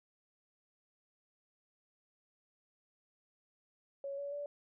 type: tone with pitch steps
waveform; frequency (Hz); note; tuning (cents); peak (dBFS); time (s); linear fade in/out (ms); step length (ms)
sine; 556 / 567 / 578.3; C#5 / C#5 / D5; +5 / +39 / -27; -38; 4.04-4.46; 2; 140
effects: none